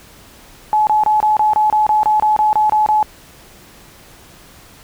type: tone bursts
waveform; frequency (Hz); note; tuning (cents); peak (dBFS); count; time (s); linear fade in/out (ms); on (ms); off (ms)
sine; 854; G#5; +48; -10; 14; 0.73-3.028; 0; 140; 26
effects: pink hiss -43 dBFS RMS until 4.83 s